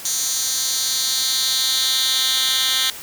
10% pulse tone with high-pass filter sweep, 261.6 Hz, C4, in tune, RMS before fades -20 dBFS, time 0.05-2.9 s, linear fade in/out 2 ms, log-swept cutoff 5900 to 3000 Hz, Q 2.3, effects white hiss -35 dBFS RMS until 3.02 s

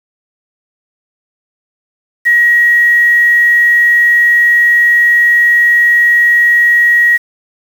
sine tone with quantisation, 1900 Hz, A#6, 33 cents sharp, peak -5 dBFS, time 2.25-7.18 s, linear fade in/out 20 ms, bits 5, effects none

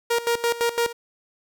sawtooth tone with tremolo, 470 Hz, A#4, 14 cents sharp, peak -15 dBFS, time 0.1-0.93 s, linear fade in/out 10 ms, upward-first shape square, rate 5.9 Hz, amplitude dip 80%, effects none

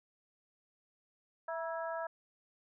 harmonic tone with a mistuned harmonic, 330 Hz, E4, 2 cents sharp, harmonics 2 / 3 / 4 / 5, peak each -38 / -42 / -44 / -46 dBFS, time 1.48-2.07 s, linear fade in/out 5 ms, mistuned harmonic 3, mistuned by -50 cents, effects none

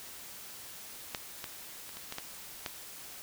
clicks, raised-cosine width 0.2 ms, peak -16 / -21 / -29 / -26 / -21 / -19 / -17 dBFS, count 7, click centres 1.148 / 1.442 / 1.892 / 1.97 / 2.124 / 2.184 / 2.662 s, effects white hiss -47 dBFS RMS until 3.22 s

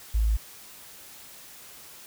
sine tone, 54.4 Hz, A1, 19 cents flat, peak -20 dBFS, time 0.14-0.37 s, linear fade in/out 10 ms, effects white hiss -47 dBFS RMS until 2.06 s

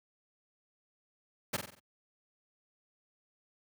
pink noise with echo, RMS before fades -32 dBFS, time 1.53-1.57 s, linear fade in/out 10 ms, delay 46 ms, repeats 5, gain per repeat -6 dB, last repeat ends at 1.8 s, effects high-pass 80 Hz 12 dB/octave

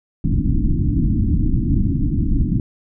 pink low-pass noise, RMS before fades -17 dBFS, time 0.24-2.6 s, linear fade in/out 2 ms, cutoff 320 Hz, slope 96 dB/octave, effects none

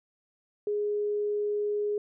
sine tone, 415.3 Hz, G#4, in tune, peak -26 dBFS, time 0.67-1.98 s, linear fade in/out 2 ms, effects none

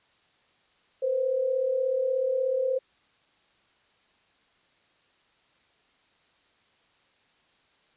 sine tone pair together, 486.7 / 523.3 Hz, B4 / C5, -25 / 0 cents, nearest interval minor second, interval 125 cents, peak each -31 / -24 dBFS, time 1.02-2.79 s, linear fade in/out 10 ms, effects white hiss -65 dBFS RMS until 7.96 s + resampled to 8000 Hz

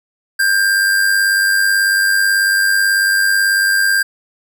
square tone with amplitude modulation, 1590 Hz, G6, 24 cents sharp, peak -10 dBFS, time 0.39-4.03 s, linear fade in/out 10 ms, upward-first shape sine, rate 98.2 Hz, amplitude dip 45%, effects none

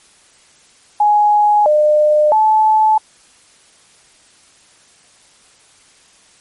sine tone with pitch steps, 835 / 603 / 867 Hz, G#5 / D5 / A5, +9 / +46 / -26 cents, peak -8 dBFS, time 1-2.98 s, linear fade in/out 5 ms, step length 660 ms, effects white hiss -49 dBFS RMS until 6.4 s + MP3 48 kbps

